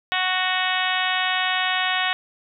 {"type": "harmonic tone", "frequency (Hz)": 370, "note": "F#4", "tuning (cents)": 0, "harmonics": [2, 3, 4, 5, 6, 7, 8, 9, 10], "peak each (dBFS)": [-27, -29, -29, -26, -30, -30, -29, -31, -31], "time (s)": [0.12, 2.13], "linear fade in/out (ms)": 0, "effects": []}